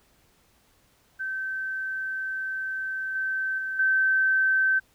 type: tone with level steps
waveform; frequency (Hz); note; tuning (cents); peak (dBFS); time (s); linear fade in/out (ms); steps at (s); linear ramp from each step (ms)
sine; 1545; G6; -26; -28 / -25 / -28 / -19; 1.19-4.8; 20; 3.15 / 3.58 / 3.79; 5
effects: pink hiss -63 dBFS RMS until 4.94 s